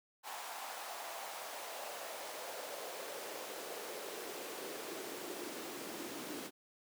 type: noise with high-pass filter sweep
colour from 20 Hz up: pink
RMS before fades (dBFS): -45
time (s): 0.23-6.51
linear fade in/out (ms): 50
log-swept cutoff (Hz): 840 to 280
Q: 2.8
effects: none